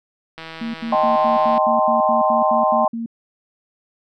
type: click train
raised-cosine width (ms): 0.3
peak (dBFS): -18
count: 195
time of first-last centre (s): 0.38-1.578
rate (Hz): 162
type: tone bursts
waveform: sine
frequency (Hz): 230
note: A#3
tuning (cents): -23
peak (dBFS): -23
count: 12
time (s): 0.61-3.061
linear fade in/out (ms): 5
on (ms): 130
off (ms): 81
type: chord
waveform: sine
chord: A half-diminished seventh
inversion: second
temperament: equal with one note detuned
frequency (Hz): 622.3 / 777.2 / 880 / 1046.5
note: Eb5 / G5 / A5 / C6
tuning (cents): 0 / -15 / 0 / 0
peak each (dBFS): -18 / -19 / -23 / -19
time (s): 0.92-2.88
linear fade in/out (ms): 5
effects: none